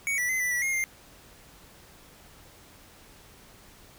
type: tone with pitch steps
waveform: square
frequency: 2237 / 1960 / 2048 / 1981 / 1948 / 2140 / 2105 Hz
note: C#7 / B6 / C7 / B6 / B6 / C7 / C7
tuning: +15 / -14 / -38 / +5 / -24 / +38 / +10 cents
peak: -26 dBFS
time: 0.07-0.84 s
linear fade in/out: 0 ms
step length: 110 ms
effects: pink hiss -53 dBFS RMS until 3.98 s